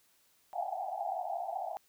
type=band-pass noise; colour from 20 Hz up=white; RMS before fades=-37 dBFS; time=0.53-1.77 s; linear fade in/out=0 ms; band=670 to 810 Hz; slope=96 dB/octave; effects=white hiss -69 dBFS RMS until 1.88 s